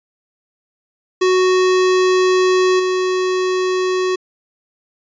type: tone with level steps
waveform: square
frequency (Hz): 370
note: F#4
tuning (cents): 0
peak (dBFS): -12 / -16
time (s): 1.21-4.16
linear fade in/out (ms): 10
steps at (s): 2.79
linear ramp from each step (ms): 10
effects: resampled to 16000 Hz